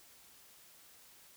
silence, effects white hiss -60 dBFS RMS until 1.36 s

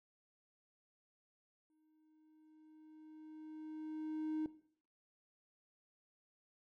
triangle tone with exponential growth, 311.1 Hz, D#4, in tune, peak -33 dBFS, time 1.7-4.46 s, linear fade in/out 1 ms, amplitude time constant 600 ms, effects noise-tail reverb RT60 0.6 s tail -18 dB re dry + tanh soft clip ceiling -29 dBFS

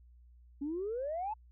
sine exponential sweep, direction up, 273.5 to 893 Hz, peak -33 dBFS, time 0.61-1.34 s, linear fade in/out 10 ms, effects tanh soft clip ceiling -29 dBFS + added 60 Hz sine -56 dBFS peak until 1.51 s

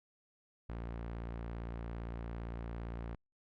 sawtooth tone, 57.6 Hz, A#1, 20 cents flat, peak -36 dBFS, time 0.69-3.15 s, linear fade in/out 5 ms, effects low-pass 2000 Hz 12 dB/octave + Opus 48 kbps

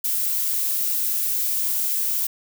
violet noise, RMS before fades -23 dBFS, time 0.04-2.27 s, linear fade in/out 5 ms, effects none

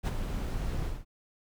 brown noise with ADSR envelope, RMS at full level -24 dBFS, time 0.03-1.05 s, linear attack 45 ms, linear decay 25 ms, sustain -8 dB, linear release 200 ms, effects none

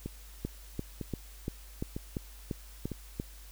two click trains, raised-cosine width 3 ms, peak -23 / -20 dBFS, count 4 / 9, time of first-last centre 0.06-2.917 / 0.45-3.199 s, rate 1.05 / 2.91 Hz, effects added 50 Hz sine -48 dBFS peak until 3.51 s + white hiss -55 dBFS RMS until 3.51 s

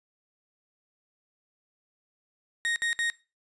35% pulse tone bursts, 1864.7 Hz, A#6, in tune, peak -24 dBFS, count 3, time 2.65-3.1 s, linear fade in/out 0 ms, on 110 ms, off 60 ms, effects noise-tail reverb RT60 0.3 s tail -20 dB re dry + resampled to 22050 Hz

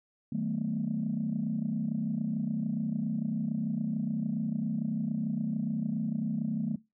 sine chord, B dominant seventh, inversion first, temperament equal with one note detuned, 155.56 / 189.32 / 220 / 246.9 Hz, D#3 / F#3 / A3 / B3, 0 / +40 / 0 / 0 cents, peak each -35 / -35 / -31 / -37 dBFS, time 0.32-6.76 s, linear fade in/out 5 ms, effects noise-tail reverb RT60 0.2 s tail -18 dB re dry + tanh soft clip ceiling -21 dBFS

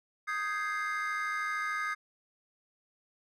triangle chord, Ab major seventh, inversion second, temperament equal, 1244.5 / 1568 / 1661.2 / 2093 Hz, Eb6 / G6 / Ab6 / C7, 0 / 0 / 0 / 0 cents, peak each -32 / -37 / -36 / -35 dBFS, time 0.27-1.95 s, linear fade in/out 20 ms, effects tanh soft clip ceiling -22 dBFS

